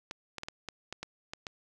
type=clicks; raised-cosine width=0.2 ms; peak=-21 dBFS; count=9; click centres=0.111 / 0.383 / 0.434 / 0.485 / 0.687 / 0.926 / 1.03 / 1.335 / 1.468 s; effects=none